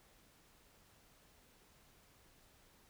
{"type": "silence", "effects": ["pink hiss -67 dBFS RMS until 2.89 s"]}